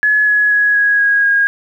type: tone with pitch steps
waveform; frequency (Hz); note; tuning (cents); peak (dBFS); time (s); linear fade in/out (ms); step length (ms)
sine; 1700 / 1686.3 / 1672.7 / 1659.3 / 1645.9 / 1632.6; G#6 / G#6 / G#6 / G#6 / G#6 / G#6; +40 / +26 / +12 / -2 / -16 / -30; -9; 0.03-1.47; 0; 240
effects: 8-bit